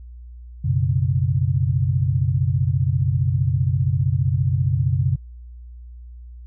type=chord; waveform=sine; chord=F# suspended fourth; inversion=none; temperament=equal; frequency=92.5 / 123.47 / 138.59 Hz; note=F#2 / B2 / C#3; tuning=0 / 0 / 0 cents; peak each=-21 dBFS; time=0.64-5.16 s; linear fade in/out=10 ms; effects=added 60 Hz sine -36 dBFS peak until 6.46 s